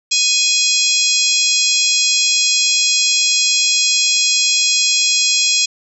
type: harmonic tone with a mistuned harmonic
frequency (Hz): 830.6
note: G#5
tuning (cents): 0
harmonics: 3 / 4 / 5 / 6 / 7 / 8 / 9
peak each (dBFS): -20 / -20 / -20 / -20 / -20 / -20 / -20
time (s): 0.11-5.66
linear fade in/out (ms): 10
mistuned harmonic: 7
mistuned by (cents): -69
effects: none